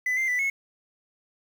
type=tone with pitch steps; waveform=sine; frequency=2002 / 2088 / 1984 / 2186 Hz; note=B6 / C7 / B6 / C#7; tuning=+23 / -4 / +7 / -25 cents; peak=-20 dBFS; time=0.06-0.5 s; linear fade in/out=5 ms; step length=110 ms; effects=tanh soft clip ceiling -22 dBFS + 8-bit